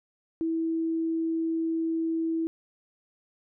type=tone; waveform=sine; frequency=326.5 Hz; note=E4; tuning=17 cents flat; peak=-25 dBFS; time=0.41-2.47 s; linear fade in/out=0 ms; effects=none